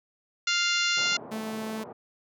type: harmonic tone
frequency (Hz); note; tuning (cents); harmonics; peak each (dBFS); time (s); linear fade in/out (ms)
698.5; F5; 0; 2 / 3 / 4 / 5 / 6 / 7 / 8 / 9 / 10; -29 / -31 / -29 / -33 / -31 / -36 / -35 / -39 / -38; 0.47-1.17; 5
type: band-pass noise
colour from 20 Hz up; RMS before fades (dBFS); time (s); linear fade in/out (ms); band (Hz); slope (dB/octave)
white; -43; 0.97-1.93; 5; 130 to 910; 24
type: tone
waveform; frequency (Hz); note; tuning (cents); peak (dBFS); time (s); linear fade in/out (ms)
sawtooth; 219.2; A3; -6; -28; 1.31-1.84; 10
effects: none